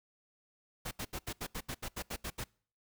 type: noise bursts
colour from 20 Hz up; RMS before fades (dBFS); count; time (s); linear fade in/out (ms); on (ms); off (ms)
pink; -39; 12; 0.85-2.442; 10; 63; 76
effects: noise-tail reverb RT60 0.5 s tail -26 dB re dry